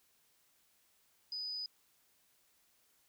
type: tone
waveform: sine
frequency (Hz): 4978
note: D#8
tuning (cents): 0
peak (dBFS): -38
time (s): 1.32-1.66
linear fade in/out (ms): 2
effects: white hiss -72 dBFS RMS until 3.08 s